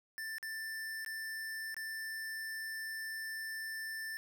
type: tone with dropouts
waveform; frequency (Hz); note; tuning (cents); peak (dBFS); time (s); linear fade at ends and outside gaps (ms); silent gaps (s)
square; 1774; A6; +14; -40; 0.18-4.17; 0; 0.383-0.428 / 1.048-1.062 / 1.744-1.766
effects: none